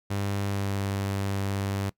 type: tone with pitch glide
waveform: sawtooth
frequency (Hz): 100 to 98.62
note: G2 to G2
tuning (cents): +35 to +11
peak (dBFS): -23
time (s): 0.1-1.9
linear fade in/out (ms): 10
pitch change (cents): -24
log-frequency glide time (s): 0.47-0.81
effects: noise-tail reverb RT60 0.1 s tail -21 dB re dry